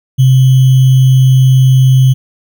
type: tone with sample-and-hold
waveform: sine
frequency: 130.5 Hz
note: C3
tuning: 4 cents flat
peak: -3 dBFS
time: 0.18-2.14 s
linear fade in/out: 20 ms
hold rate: 3150 Hz
effects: none